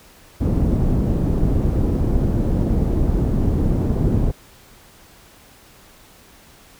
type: low-pass noise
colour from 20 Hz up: pink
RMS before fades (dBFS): -18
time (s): 0.4-4.32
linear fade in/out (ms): 20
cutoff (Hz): 310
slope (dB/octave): 12
effects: pink hiss -48 dBFS RMS until 6.79 s